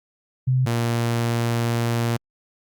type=tone pair in turn; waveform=sine / sawtooth; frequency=128.7 / 117.39 Hz; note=C3 / A#2; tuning=-28 / +13 cents; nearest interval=major second; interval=159 cents; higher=first; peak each=-16 dBFS; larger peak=neither; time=0.47-0.66 / 0.66-2.17 s; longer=second; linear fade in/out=10 ms; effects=Opus 48 kbps